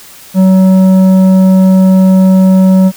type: tone with tanh clipping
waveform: sine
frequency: 188.3 Hz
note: F#3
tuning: 31 cents sharp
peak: -4 dBFS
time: 0.34-2.92 s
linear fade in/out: 50 ms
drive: 9 dB
effects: white hiss -34 dBFS RMS until 2.96 s